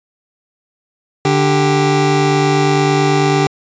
25% pulse tone pair together, 146.9 / 391.9 Hz, D3 / G4, +1 / 0 cents, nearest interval octave + perfect fourth, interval 1699 cents, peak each -10 dBFS, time 1.25-3.47 s, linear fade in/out 2 ms, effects resampled to 16000 Hz

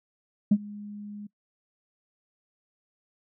sine tone with ADSR envelope, 206.6 Hz, G#3, 9 cents flat, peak -13 dBFS, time 0.51-1.27 s, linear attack 8 ms, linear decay 53 ms, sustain -24 dB, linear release 7 ms, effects noise-tail reverb RT60 0.1 s tail -22 dB re dry + tanh soft clip ceiling -12 dBFS

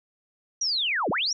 sine linear two-way sweep, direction down then up, 5920 to 140 to 5920 Hz, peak -23 dBFS, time 0.61-1.33 s, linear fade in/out 5 ms, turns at 1.1 s, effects none

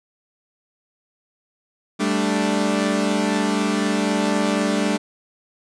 sawtooth chord, G suspended second, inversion none, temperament equal, 196 / 220 / 293.7 Hz, G3 / A3 / D4, 0 / 0 / 0 cents, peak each -19 dBFS, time 1.99-4.98 s, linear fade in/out 20 ms, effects resampled to 22050 Hz

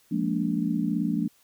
sine chord, Bb dominant seventh, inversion second, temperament just, 174.81 / 209.8 / 233.1 / 291.4 Hz, F3 / Ab3 / Bb3 / D4, +2 / +18 / 0 / -13 cents, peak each -29 dBFS, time 0.11-1.28 s, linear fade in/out 10 ms, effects white hiss -62 dBFS RMS until 1.43 s

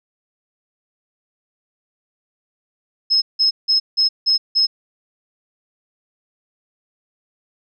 sine tone bursts, 5170 Hz, E8, 34 cents flat, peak -12 dBFS, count 6, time 3.1-4.67 s, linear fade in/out 20 ms, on 120 ms, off 170 ms, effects none

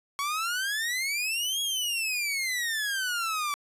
sawtooth exponential two-way sweep, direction up then down, 1108.7 to 3334 to 1147 Hz, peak -24 dBFS, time 0.19-3.54 s, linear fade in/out 0 ms, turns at 1.61 s, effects resampled to 32000 Hz

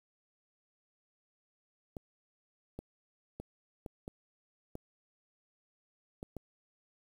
clicks, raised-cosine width 2 ms, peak -28 dBFS, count 8, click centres 1.968 / 2.79 / 3.4 / 3.862 / 4.079 / 4.754 / 6.229 / 6.367 s, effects 9-bit

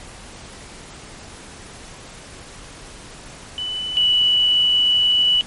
sine tone pair in turn, 2990 / 2956 Hz, F#7 / F#7, +17 / -2 cents, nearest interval unison, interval 19 cents, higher first, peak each -23 / -13 dBFS, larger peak second, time 3.58-3.97 / 3.97-5.41 s, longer second, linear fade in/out 0 ms, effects pink hiss -39 dBFS RMS until 5.46 s + MP3 48 kbps

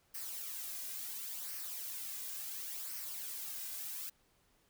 blue noise with flanger, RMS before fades -43 dBFS, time 0.14-4.1 s, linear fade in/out 10 ms, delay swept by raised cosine 0.27 to 2.27 ms, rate 0.71 Hz, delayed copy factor -0.55, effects pink hiss -72 dBFS RMS until 4.69 s

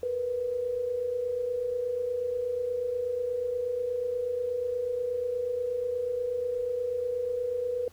sine tone pair together, 465.6 / 493.9 Hz, A#4 / B4, -2 / 0 cents, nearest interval minor second, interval 102 cents, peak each -36 / -28 dBFS, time 0.03-7.88 s, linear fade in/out 2 ms, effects added 85 Hz sine -55 dBFS peak until 7.92 s + pink hiss -59 dBFS RMS until 7.92 s

